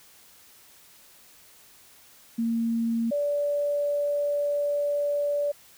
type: tone pair in turn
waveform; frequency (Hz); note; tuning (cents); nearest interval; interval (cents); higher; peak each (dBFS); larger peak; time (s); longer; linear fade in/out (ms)
sine; 229.9 / 579.3; A#3 / D5; -24 / -24; octave + major third; 1600; second; -23; neither; 2.38-3.11 / 3.11-5.52; second; 10
effects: white hiss -54 dBFS RMS until 5.77 s